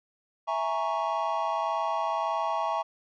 triangle chord, A# half-diminished seventh, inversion second, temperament equal, 659.3 / 830.6 / 932.3 / 1108.7 Hz, E5 / G#5 / A#5 / C#6, 0 / 0 / 0 / 0 cents, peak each -30 dBFS, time 0.47-2.83 s, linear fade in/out 20 ms, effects resampled to 16000 Hz

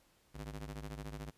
sawtooth ring-modulated tone, 104 Hz, G#2, 3 cents sharp, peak -36 dBFS, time 0.34-1.31 s, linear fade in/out 20 ms, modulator 45.2 Hz, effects pink hiss -70 dBFS RMS until 1.37 s + resampled to 32000 Hz

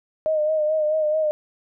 sine tone with vibrato, 617 Hz, D#5, 15 cents flat, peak -18 dBFS, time 0.26-1.31 s, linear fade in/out 0 ms, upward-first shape sine, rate 4.6 Hz, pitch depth 40 cents each way, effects none

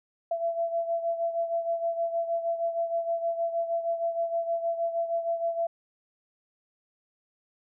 sine beating tone pair, 671 / 677.4 Hz, E5 / E5, +31 / +47 cents, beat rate 6.4 Hz, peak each -27 / -33 dBFS, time 0.31-5.67 s, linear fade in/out 5 ms, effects none

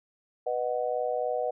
sine chord, B major, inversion none, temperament just, 493.9 / 617.4 / 740.8 Hz, B4 / D#5 / F#5, 0 / -14 / +2 cents, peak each -30 / -31 / -32 dBFS, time 0.46-1.51 s, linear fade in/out 10 ms, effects none

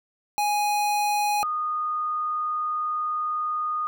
square / sine tone pair in turn, 830 / 1231 Hz, G#5 / D#6, -1 / -19 cents, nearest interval perfect fifth, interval 682 cents, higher second, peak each -22 / -24 dBFS, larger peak first, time 0.38-1.43 / 1.43-3.87 s, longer second, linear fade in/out 0 ms, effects none

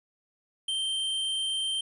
square tone, 3136 Hz, G7, in tune, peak -28 dBFS, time 0.68-1.81 s, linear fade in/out 5 ms, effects resampled to 24000 Hz + 11-bit

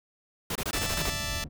pink noise bursts, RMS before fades -31 dBFS, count 8, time 0.5-1.101 s, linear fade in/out 5 ms, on 55 ms, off 23 ms
5% pulse chord, D suspended second, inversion none, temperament just, 587.3 / 660.7 / 881 Hz, D5 / E5 / A5, 0 / +4 / +2 cents, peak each -25 dBFS, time 0.73-1.44 s, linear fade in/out 2 ms
white low-pass noise, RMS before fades -37 dBFS, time 0.75-1.49 s, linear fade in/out 20 ms, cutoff 130 Hz, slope 12 dB/octave
effects none

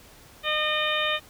harmonic tone, 610 Hz, D#5, 34 cents flat, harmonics 1 / 2 / 3 / 4 / 5 / 6, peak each -30 / -30 / -30 / -30 / -30 / -30 dBFS, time 0.43-1.2 s, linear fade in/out 50 ms, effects pink hiss -51 dBFS RMS until 1.29 s

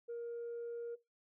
sine tone, 470.4 Hz, A#4, 16 cents sharp, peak -38 dBFS, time 0.08-0.96 s, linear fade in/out 20 ms, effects noise-tail reverb RT60 0.2 s tail -18 dB re dry + tanh soft clip ceiling -38 dBFS

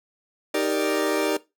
40% pulse chord, Eb major seventh, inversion none, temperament equal, 311.1 / 392 / 466.2 / 587.3 Hz, Eb4 / G4 / Bb4 / D5, 0 / 0 / 0 / 0 cents, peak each -26 / -26 / -27 / -26 dBFS, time 0.54-1.37 s, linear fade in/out 5 ms, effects noise-tail reverb RT60 0.2 s tail -17 dB re dry

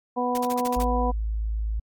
harmonic tone, 246.9 Hz, B3, in tune, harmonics 1 / 2 / 3 / 4, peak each -28 / -28 / -28 / -28 dBFS, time 0.16-1.12 s, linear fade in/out 20 ms
white noise bursts, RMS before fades -35 dBFS, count 7, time 0.35-0.826 s, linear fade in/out 0 ms, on 26 ms, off 49 ms
sine tone, 54 Hz, A1, 32 cents flat, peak -24 dBFS, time 0.76-1.8 s, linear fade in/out 10 ms
effects AAC 64 kbps

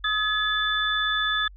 sine tone cluster, 1267 / 1705 / 3504 Hz, D#6 / G#6 / A7, +31 / +45 / -8 cents, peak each -28 / -25 / -26 dBFS, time 0.04-1.48 s, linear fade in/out 5 ms, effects added 47 Hz sine -43 dBFS peak until 1.56 s

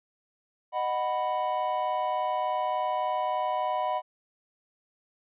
triangle chord, B major, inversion first, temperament just, 617.4 / 740.8 / 987.8 Hz, D#5 / F#5 / B5, -14 / +2 / 0 cents, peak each -30 / -28 / -28 dBFS, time 0.72-4.02 s, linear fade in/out 50 ms, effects resampled to 8000 Hz

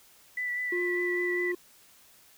sine tone with vibrato, 1975.5 Hz, B6, in tune, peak -29 dBFS, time 0.37-1.52 s, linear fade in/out 5 ms, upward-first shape sine, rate 5 Hz, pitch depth 19 cents each way
triangle tone, 355.5 Hz, F4, 31 cents sharp, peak -27 dBFS, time 0.72-1.55 s, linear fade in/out 5 ms
effects white hiss -58 dBFS RMS until 2.37 s

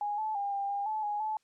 sine tone with pitch steps, 826 / 867 / 804 / 797 / 805 / 865 / 830 / 865 Hz, G#5 / A5 / G5 / G5 / G5 / A5 / G#5 / A5, -10 / -26 / +44 / +28 / +46 / -30 / -1 / -30 cents, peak -30 dBFS, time 0.01-1.37 s, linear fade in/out 2 ms, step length 170 ms, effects white hiss -74 dBFS RMS until 1.43 s + low-pass 7000 Hz 12 dB/octave

